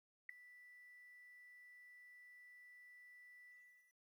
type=tone with ADSR envelope; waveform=sine; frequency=1972 Hz; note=B6; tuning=3 cents flat; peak=-39 dBFS; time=0.29-3.96 s; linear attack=4 ms; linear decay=3 ms; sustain=-20 dB; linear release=450 ms; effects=13-bit